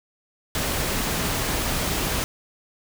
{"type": "noise", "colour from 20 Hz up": "pink", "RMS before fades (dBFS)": -25, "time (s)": [0.55, 2.24], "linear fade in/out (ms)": 0, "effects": []}